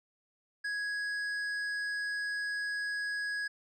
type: tone with hard clipping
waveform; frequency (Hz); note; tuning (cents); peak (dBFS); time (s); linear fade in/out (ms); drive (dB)
triangle; 1664; G#6; +3; -34; 0.64-3.48; 10; 11
effects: resampled to 32000 Hz